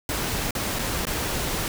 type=noise with dropouts; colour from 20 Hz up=pink; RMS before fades=-27 dBFS; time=0.09-1.68 s; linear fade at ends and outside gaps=1 ms; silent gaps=0.508-0.551 / 0.788-0.792 / 1.053-1.069 s; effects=none